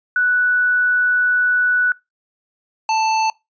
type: tone pair in turn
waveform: sine / square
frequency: 1480 / 882.2 Hz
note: F#6 / A5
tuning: 0 / +4 cents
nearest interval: major sixth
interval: 896 cents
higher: first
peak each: -13 / -16 dBFS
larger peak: first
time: 0.16-1.92 / 2.89-3.3 s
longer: first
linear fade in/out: 2 ms
effects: noise-tail reverb RT60 0.2 s tail -22 dB re dry + resampled to 16000 Hz